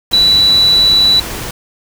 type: tone in noise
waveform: sine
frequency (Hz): 3951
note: B7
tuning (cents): 0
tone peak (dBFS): -6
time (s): 0.13-1.2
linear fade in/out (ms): 5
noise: pink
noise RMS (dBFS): -23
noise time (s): 0.11-1.51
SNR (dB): +14
effects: none